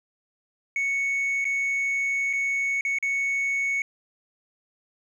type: tone with dropouts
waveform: sine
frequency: 2217 Hz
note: C#7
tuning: in tune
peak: -20 dBFS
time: 0.76-3.82 s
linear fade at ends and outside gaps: 2 ms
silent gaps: 1.444-1.452 / 2.33-2.334 / 2.81-2.85 / 2.986-3.026 s
effects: tanh soft clip ceiling -22 dBFS + 10-bit